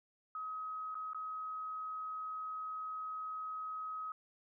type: tone with dropouts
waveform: sine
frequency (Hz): 1269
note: D#6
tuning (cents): +34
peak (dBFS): -39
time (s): 0.35-4.12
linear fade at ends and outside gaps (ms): 2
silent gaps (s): 0.945-0.952 / 1.133-1.146
effects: none